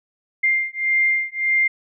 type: beating tone pair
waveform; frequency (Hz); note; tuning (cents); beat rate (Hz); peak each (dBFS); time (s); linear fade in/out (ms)
sine; 2103 / 2104.7; C7 / C7; +8 / +10; 1.7; -20; 0.43-1.68; 10
effects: none